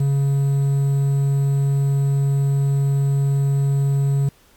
triangle tone with quantisation, 139 Hz, C#3, 5 cents sharp, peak -13 dBFS, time 0-4.29 s, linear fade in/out 5 ms, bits 7, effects pink hiss -54 dBFS RMS until 4.56 s + MP3 96 kbps

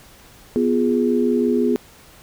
sine chord, F diminished, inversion second, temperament equal, 246.9 / 349.2 / 415.3 Hz, Cb4 / F4 / Ab4, 0 / 0 / 0 cents, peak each -18 / -22 / -20 dBFS, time 0.56-1.76 s, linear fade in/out 0 ms, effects pink hiss -47 dBFS RMS until 2.22 s

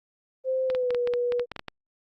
sine tone with pitch glide, 521 to 486.1 Hz, C5 to B4, -7 to -28 cents, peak -23 dBFS, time 0.44-1.46 s, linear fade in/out 50 ms, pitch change -121 cents, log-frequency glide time 0.66-0.96 s
clicks, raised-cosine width 0.3 ms, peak -18 dBFS, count 12, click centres 0.701 / 0.749 / 0.906 / 0.947 / 1.074 / 1.137 / 1.322 / 1.396 / 1.517 / 1.563 / 1.594 / 1.683 s
effects Opus 32 kbps

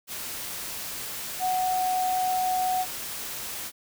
sine tone in noise, 740 Hz, F#5, in tune, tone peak -23 dBFS, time 1.39-2.86 s, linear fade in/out 50 ms, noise white, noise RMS -35 dBFS, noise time 0.07-3.72 s, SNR +9 dB, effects none

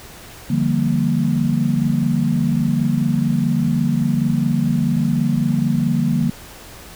sine chord, G minor seventh, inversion second, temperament equal with one note detuned, 146.83 / 171.81 / 196 / 233.1 Hz, D3 / F3 / G3 / Bb3, 0 / -28 / 0 / 0 cents, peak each -20 / -21 / -23 / -19 dBFS, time 0.5-6.3 s, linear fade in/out 5 ms, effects pink hiss -39 dBFS RMS until 6.95 s

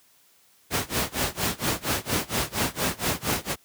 pink noise with tremolo, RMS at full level -23 dBFS, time 0.7-3.56 s, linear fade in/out 50 ms, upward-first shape sine, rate 4.3 Hz, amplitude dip 95%, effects white hiss -60 dBFS RMS until 3.64 s + high-pass 80 Hz 12 dB/octave

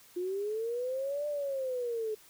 sine linear two-way sweep, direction up then down, 349.2 to 595 to 424.9 Hz, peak -31 dBFS, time 0.16-2.15 s, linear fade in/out 10 ms, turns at 1.27 s, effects white hiss -58 dBFS RMS until 2.29 s

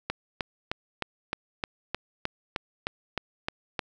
click train, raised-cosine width 0.3 ms, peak -12 dBFS, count 13, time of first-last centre 0.1-3.792 s, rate 3.25 Hz, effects none

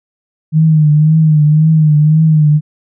sine tone with vibrato, 154.4 Hz, D#3, 13 cents flat, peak -5 dBFS, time 0.52-2.61 s, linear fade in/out 50 ms, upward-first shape triangle, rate 1.9 Hz, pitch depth 68 cents each way, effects none

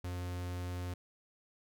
45% pulse tone, 89.3 Hz, F2, 39 cents sharp, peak -37 dBFS, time 0.04-0.94 s, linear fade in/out 5 ms, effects none

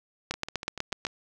two click trains, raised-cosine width 0.2 ms, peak -11 / -19 dBFS, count 7 / 6, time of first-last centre 0.31-1.051 / 0.34-1.068 s, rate 8.1 / 6.87 Hz, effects none

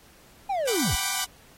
triangle linear sweep, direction down, 829 to 31.5 Hz, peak -22 dBFS, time 0.49-0.96 s, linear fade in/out 10 ms
5% pulse chord, G major seventh, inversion third, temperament equal, 740 / 784 / 987.8 / 1174.7 Hz, F#5 / G5 / B5 / D6, 0 / 0 / 0 / 0 cents, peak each -20 dBFS, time 0.67-1.25 s, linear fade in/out 10 ms
effects pink hiss -55 dBFS RMS until 1.57 s + AAC 48 kbps

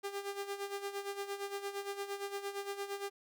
sawtooth tone with tremolo, 399.6 Hz, G4, 33 cents sharp, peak -32 dBFS, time 0.03-3.1 s, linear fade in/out 20 ms, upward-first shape sine, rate 8.7 Hz, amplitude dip 70%, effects none

